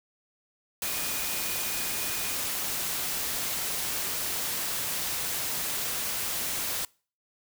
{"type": "tone in noise", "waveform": "sine", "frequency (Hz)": 2462, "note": "D#7", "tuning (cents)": -19, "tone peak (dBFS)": -41, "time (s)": [0.85, 2.35], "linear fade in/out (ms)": 2, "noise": "white", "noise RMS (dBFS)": -31, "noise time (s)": [0.82, 6.85], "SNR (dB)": -13, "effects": ["noise-tail reverb RT60 0.4 s tail -25 dB re dry"]}